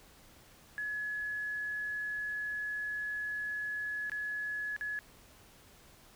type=tone with dropouts; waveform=sine; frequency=1696 Hz; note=G#6; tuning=36 cents sharp; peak=-34 dBFS; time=0.78-4.99 s; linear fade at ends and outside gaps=0 ms; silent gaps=4.097-4.118 / 4.764-4.81 s; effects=pink hiss -59 dBFS RMS until 6.15 s